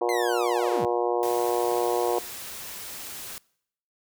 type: harmonic tone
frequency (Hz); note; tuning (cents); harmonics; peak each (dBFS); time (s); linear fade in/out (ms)
119.7; A#2; +46; 3 / 4 / 5 / 6 / 7 / 8 / 9; -27 / -27 / -33 / -30 / -34 / -33 / -38; 0.01-2.19; 5
type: linear sweep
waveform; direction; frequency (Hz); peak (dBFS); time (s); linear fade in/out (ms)
sawtooth; down; 2111 to 85.6; -27; 0.09-0.85; 0
type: noise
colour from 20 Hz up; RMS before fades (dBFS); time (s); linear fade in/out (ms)
white; -38; 1.23-3.38; 0
effects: noise-tail reverb RT60 0.7 s tail -24 dB re dry